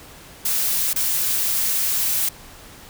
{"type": "noise with dropouts", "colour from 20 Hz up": "blue", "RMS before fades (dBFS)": -21, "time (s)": [0.45, 2.29], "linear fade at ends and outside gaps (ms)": 5, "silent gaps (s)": [0.933, 0.959], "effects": ["pink hiss -43 dBFS RMS until 2.89 s"]}